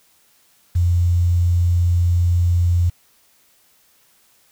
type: tone with quantisation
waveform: sine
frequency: 87.31 Hz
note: F2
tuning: in tune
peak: -13 dBFS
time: 0.75-2.9 s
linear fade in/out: 10 ms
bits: 7
effects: white hiss -57 dBFS RMS until 4.51 s